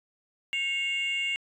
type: tone pair together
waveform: sine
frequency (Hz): 2182 / 2794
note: C#7 / F7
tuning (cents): -28 / 0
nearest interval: major third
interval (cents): 428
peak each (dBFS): -28 / -27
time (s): 0.53-1.36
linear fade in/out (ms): 0
effects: tanh soft clip ceiling -23 dBFS

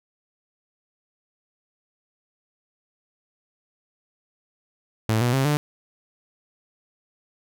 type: tone with pitch steps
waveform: sawtooth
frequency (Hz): 110.3 / 121.68 / 134.24 / 148.09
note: A2 / B2 / C3 / D3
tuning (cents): +5 / -25 / +45 / +15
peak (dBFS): -15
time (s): 5.09-5.57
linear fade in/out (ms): 0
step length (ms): 120
effects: none

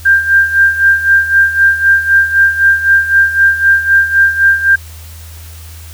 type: tone with tremolo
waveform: sine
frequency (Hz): 1589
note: G6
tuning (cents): +23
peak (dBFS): -3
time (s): 0.05-4.76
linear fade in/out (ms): 10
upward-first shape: sine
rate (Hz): 3.9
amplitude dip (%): 75
effects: added 81 Hz sine -29 dBFS peak until 5.93 s + white hiss -37 dBFS RMS until 5.93 s

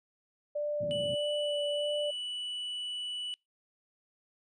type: tone with vibrato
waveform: sine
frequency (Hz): 587.3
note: D5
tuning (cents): 0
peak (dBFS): -30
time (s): 0.55-2.11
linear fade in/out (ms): 10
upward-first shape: sine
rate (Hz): 1.6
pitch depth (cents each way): 13
type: band-pass noise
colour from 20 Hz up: pink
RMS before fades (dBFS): -42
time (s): 0.8-1.15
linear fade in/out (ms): 10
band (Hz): 120 to 260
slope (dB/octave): 24
type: tone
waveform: triangle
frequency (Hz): 2960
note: F#7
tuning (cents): 0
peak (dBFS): -33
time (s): 0.91-3.34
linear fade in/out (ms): 0
effects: noise-tail reverb RT60 0.2 s tail -26 dB re dry + resampled to 24000 Hz

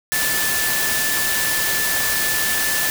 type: tone in noise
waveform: sine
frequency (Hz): 1751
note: A6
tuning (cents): -9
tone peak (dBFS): -23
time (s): 0.12-2.9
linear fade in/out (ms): 0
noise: white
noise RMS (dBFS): -21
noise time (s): 0.12-2.9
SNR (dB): -5
effects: none

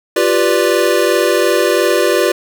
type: chord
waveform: square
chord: G dominant seventh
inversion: third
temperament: equal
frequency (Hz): 349.2 / 392 / 493.9 / 587.3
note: F4 / G4 / B4 / D5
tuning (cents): 0 / 0 / 0 / 0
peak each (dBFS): -17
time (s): 0.16-2.32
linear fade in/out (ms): 5
effects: none

